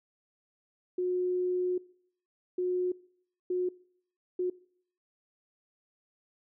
sine tone bursts at uneven times, 362.5 Hz, F#4, 35 cents flat, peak -27 dBFS, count 4, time 0.98-1.78 / 2.58-2.92 / 3.5-3.69 / 4.39-4.5 s, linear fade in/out 5 ms, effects noise-tail reverb RT60 0.6 s tail -21 dB re dry

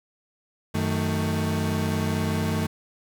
35% pulse tone cluster, 93.1 / 157.5 / 222.7 Hz, F#2 / D#3 / A3, +11 / +21 / +21 cents, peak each -26 dBFS, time 0.74-2.67 s, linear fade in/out 10 ms, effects 9-bit

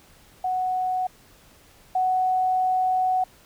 sine tone pair in turn, 740 / 743 Hz, F#5 / F#5, 0 / +7 cents, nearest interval unison, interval 7 cents, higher second, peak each -22 / -19 dBFS, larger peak second, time 0.44-1.07 / 1.95-3.24 s, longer second, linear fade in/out 5 ms, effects pink hiss -54 dBFS RMS until 3.45 s

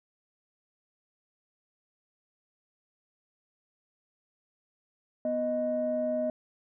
sine tone pair together, 246.9 / 622.1 Hz, B3 / D#5, 0 / 0 cents, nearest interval octave + major third, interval 1600 cents, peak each -32 / -27 dBFS, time 5.25-6.3 s, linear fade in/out 2 ms, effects tanh soft clip ceiling -20 dBFS

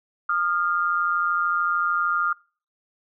sine tone pair together, 1223.8 / 1396.9 Hz, D#6 / F6, -29 / 0 cents, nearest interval major second, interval 229 cents, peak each -23 dBFS, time 0.29-2.33 s, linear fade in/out 5 ms, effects noise-tail reverb RT60 0.4 s tail -25 dB re dry

